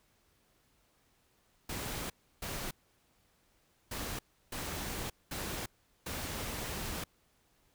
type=noise bursts at uneven times; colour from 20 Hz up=pink; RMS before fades=-39 dBFS; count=6; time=1.69-2.1 / 2.42-2.71 / 3.91-4.19 / 4.52-5.1 / 5.31-5.66 / 6.06-7.04 s; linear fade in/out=5 ms; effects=pink hiss -71 dBFS RMS until 7.74 s